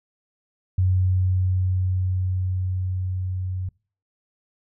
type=tone with level ramp; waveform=sine; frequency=92.5 Hz; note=F#2; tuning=in tune; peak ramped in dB=-16 to -25 dBFS; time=0.78-3.69 s; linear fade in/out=5 ms; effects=noise-tail reverb RT60 0.4 s tail -25 dB re dry